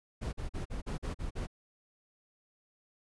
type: noise bursts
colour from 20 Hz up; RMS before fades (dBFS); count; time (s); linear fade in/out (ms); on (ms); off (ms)
brown; -36; 8; 0.21-1.471; 20; 120; 43
effects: resampled to 24000 Hz